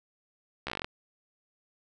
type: slowing click train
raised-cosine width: 0.3 ms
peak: -17 dBFS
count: 10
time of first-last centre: 0.67-0.845 s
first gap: 14 ms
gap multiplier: 1.08
effects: none